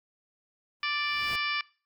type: noise with exponential growth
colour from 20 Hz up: pink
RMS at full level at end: -40 dBFS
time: 0.8-1.36 s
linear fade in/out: 5 ms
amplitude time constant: 120 ms
type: harmonic tone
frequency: 587.3 Hz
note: D5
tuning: in tune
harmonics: 2 / 3 / 4 / 5 / 6 / 7 / 8 / 9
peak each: -34 / -35 / -32 / -37 / -40 / -48 / -40 / -42 dBFS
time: 0.83-1.61 s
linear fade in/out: 2 ms
effects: noise-tail reverb RT60 0.4 s tail -22 dB re dry